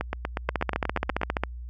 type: two click trains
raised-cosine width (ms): 0.5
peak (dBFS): -9 / -12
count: 15 / 11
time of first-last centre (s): 0.49-1.436 / 0.01-1.215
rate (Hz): 14.8 / 8.3
effects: added 60 Hz sine -35 dBFS peak until 1.69 s